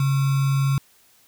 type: tone with sample-and-hold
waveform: sine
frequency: 137.2 Hz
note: C#3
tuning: 17 cents flat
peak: -17 dBFS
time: 0-0.78 s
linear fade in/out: 2 ms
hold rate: 1225 Hz
effects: white hiss -57 dBFS RMS until 1.27 s

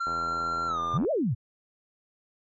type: tone with pitch glide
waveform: triangle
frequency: 1370 to 1199.6 Hz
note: F6 to D6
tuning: -34 to +36 cents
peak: -25 dBFS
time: 0-0.98 s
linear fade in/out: 10 ms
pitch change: -230 cents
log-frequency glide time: 0.67-0.8 s
type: click train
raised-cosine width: 1 ms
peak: -24 dBFS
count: 83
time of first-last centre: 0.07-1.049 s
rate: 83.8 Hz
type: exponential two-way sweep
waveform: sine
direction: up then down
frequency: 100 to 677 to 100 Hz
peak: -23 dBFS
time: 0.93-1.35 s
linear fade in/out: 20 ms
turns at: 1.11 s
effects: MP3 32 kbps

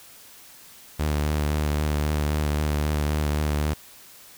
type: tone with vibrato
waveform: sawtooth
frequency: 74.9 Hz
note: D2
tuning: 35 cents sharp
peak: -18 dBFS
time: 0.99-3.74 s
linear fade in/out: 10 ms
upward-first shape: triangle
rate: 3.8 Hz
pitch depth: 32 cents each way
effects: white hiss -48 dBFS RMS until 4.37 s

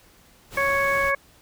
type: noise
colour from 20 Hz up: pink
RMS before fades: -37 dBFS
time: 0.5-1.13 s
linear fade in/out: 50 ms
type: harmonic tone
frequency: 554.4 Hz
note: C#5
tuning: in tune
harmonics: 1 / 2 / 3 / 4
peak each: -25 / -25 / -25 / -25 dBFS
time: 0.57-1.15 s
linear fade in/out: 5 ms
effects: pink hiss -55 dBFS RMS until 1.41 s

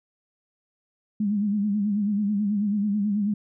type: tone with vibrato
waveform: sine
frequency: 205.7 Hz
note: G#3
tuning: 16 cents flat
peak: -21 dBFS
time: 1.2-3.34 s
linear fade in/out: 5 ms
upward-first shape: sine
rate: 9.2 Hz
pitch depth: 69 cents each way
effects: none

